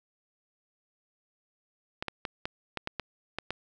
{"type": "clicks", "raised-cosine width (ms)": 0.3, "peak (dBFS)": -16, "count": 9, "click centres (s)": [2.025, 2.083, 2.252, 2.455, 2.773, 2.874, 2.997, 3.386, 3.506], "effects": []}